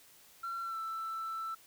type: tone with pitch glide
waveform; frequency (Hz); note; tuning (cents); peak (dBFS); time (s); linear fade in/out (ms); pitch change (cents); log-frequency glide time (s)
sine; 1361 to 1327.6; F6 to E6; -45 to +12; -34; 0.43-1.55; 10; -43; 0.63-0.78
effects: tanh soft clip ceiling -34 dBFS + white hiss -60 dBFS RMS until 1.66 s